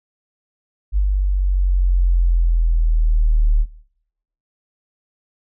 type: exponential sweep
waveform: sine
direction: down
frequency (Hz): 49.7 to 37.2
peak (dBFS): -12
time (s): 0.92-3.66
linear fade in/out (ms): 50
effects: noise-tail reverb RT60 0.8 s tail -17 dB re dry